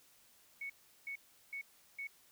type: tone bursts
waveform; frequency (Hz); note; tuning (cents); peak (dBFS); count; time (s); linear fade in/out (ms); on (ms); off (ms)
sine; 2217; C#7; 0; -40; 4; 0.61-2.072; 5; 88; 370
effects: white hiss -66 dBFS RMS until 2.31 s